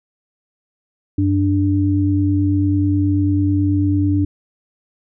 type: tone pair together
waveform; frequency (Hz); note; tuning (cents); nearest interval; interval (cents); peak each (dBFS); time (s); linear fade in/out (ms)
sine; 94.84 / 293.7; F#2 / D4; +43 / 0; octave + minor sixth; 1957; -16; 1.18-4.25; 5
effects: none